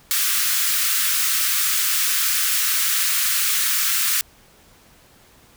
white high-pass noise, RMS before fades -20 dBFS, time 0.11-4.21 s, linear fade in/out 0 ms, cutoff 1200 Hz, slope 48 dB/octave, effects pink hiss -52 dBFS RMS until 5.56 s

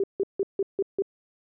sine tone bursts, 392.4 Hz, G4, 2 cents sharp, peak -21 dBFS, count 6, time 0-1.022 s, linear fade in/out 2 ms, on 37 ms, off 160 ms, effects none

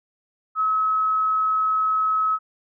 sine tone, 1285 Hz, E6, 45 cents flat, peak -18 dBFS, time 0.55-2.39 s, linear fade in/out 50 ms, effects none

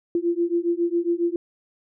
sine beating tone pair, 339.6 / 346.9 Hz, F4 / F4, -48 / -12 cents, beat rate 7.3 Hz, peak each -23 dBFS, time 0.15-1.36 s, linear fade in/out 2 ms, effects none

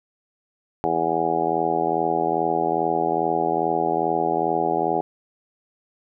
harmonic tone, 82.41 Hz, E2, in tune, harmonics 2 / 3 / 4 / 5 / 6 / 7 / 8 / 9 / 10, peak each -34 / -34 / -28 / -26 / -32 / -31 / -31 / -24 / -26 dBFS, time 0.84-5.01 s, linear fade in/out 0 ms, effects none

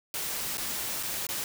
white noise with dropouts, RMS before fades -33 dBFS, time 0.14-1.44 s, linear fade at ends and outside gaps 1 ms, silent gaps 0.572-0.58 / 1.028-1.032 / 1.268-1.289 s, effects none

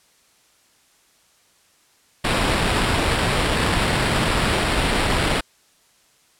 pink noise with sample-and-hold, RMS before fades -20 dBFS, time 2.24-5.41 s, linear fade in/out 10 ms, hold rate 6300 Hz, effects white hiss -58 dBFS RMS until 6.39 s + low-pass 10000 Hz 12 dB/octave

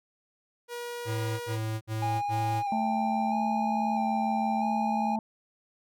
sawtooth tone, 479.6 Hz, A#4, 49 cents sharp, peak -31 dBFS, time 0.68-1.59 s, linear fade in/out 50 ms
square tone bursts, 110 Hz, A2, in tune, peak -30 dBFS, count 4, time 1.05-2.633 s, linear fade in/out 50 ms, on 350 ms, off 61 ms
triangle tone with vibrato, 806 Hz, G5, 48 cents sharp, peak -26 dBFS, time 2.02-5.16 s, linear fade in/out 5 ms, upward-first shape square, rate 0.77 Hz, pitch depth 26 cents each way
harmonic tone, 220 Hz, A3, in tune, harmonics 1 / 3 / 4, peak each -29 / -38 / -34 dBFS, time 2.72-5.19 s, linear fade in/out 2 ms
effects none

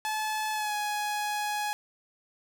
sawtooth tone with pitch glide, 862 to 836 Hz, A5 to G#5, -36 to +11 cents, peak -25 dBFS, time 0.05-1.73 s, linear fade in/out 0 ms, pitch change -53 cents, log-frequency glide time 0.53-0.74 s, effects none

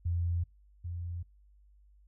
sine tone pair in turn, 86 / 86.55 Hz, F2 / F2, -26 / -15 cents, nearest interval unison, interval 11 cents, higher second, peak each -28 / -35 dBFS, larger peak first, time 0.05-0.44 / 0.84-1.23 s, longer neither, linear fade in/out 10 ms, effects noise-tail reverb RT60 0.2 s tail -24 dB re dry + added 50 Hz sine -58 dBFS peak until 2.07 s

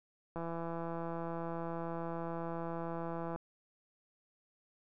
click train, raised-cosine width 1 ms, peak -27 dBFS, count 502, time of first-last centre 0.36-3.36 s, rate 167 Hz, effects none

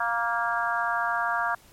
harmonic tone with a mistuned harmonic, 233.1 Hz, A#3, in tune, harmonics 3 / 4 / 5 / 6 / 7, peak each -30 / -30 / -30 / -30 / -30 dBFS, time 0-1.55 s, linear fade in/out 5 ms, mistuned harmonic 4, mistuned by +16 cents, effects pink hiss -55 dBFS RMS until 1.72 s + MP3 64 kbps

